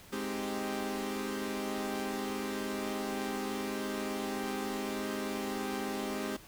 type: chord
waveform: sawtooth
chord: Ab major seventh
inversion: none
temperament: equal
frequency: 207.7 / 261.6 / 311.1 / 392 Hz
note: Ab3 / C4 / Eb4 / G4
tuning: 0 / 0 / 0 / 0 cents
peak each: -35 / -35 / -39 / -35 dBFS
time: 0.12-6.37 s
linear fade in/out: 10 ms
effects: pink hiss -54 dBFS RMS until 6.47 s